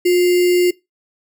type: tone with sample-and-hold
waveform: sine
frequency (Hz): 357.3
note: F4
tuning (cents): +40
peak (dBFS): -10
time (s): 0.05-0.71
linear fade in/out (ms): 10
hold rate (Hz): 2450
effects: noise-tail reverb RT60 0.2 s tail -21 dB re dry